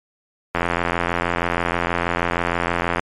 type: click train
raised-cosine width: 0.5 ms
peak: -4 dBFS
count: 212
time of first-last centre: 0.55-2.995 s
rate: 86.3 Hz
effects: MP3 96 kbps